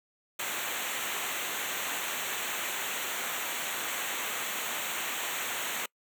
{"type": "noise with comb filter", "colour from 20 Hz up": "pink", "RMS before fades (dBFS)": -34, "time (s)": [0.39, 5.86], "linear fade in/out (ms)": 5, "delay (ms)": 0.2, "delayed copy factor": -0.85, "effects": ["noise-tail reverb RT60 0.1 s tail -26 dB re dry", "high-pass 200 Hz 12 dB/octave"]}